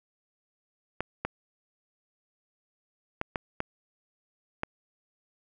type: clicks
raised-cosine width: 0.5 ms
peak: -14 dBFS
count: 6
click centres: 1.006 / 1.25 / 3.214 / 3.358 / 3.604 / 4.634 s
effects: none